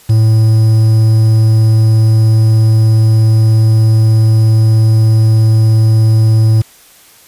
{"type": "tone with quantisation", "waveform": "triangle", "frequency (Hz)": 110.4, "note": "A2", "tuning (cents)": 6, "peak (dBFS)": -3, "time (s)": [0.09, 6.62], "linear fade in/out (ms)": 10, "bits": 5, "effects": ["white hiss -42 dBFS RMS until 7.27 s", "resampled to 32000 Hz"]}